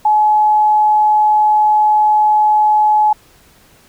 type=tone; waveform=sine; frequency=850 Hz; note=G#5; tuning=40 cents sharp; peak=-8 dBFS; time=0.05-3.13 s; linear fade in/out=5 ms; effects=pink hiss -48 dBFS RMS until 3.88 s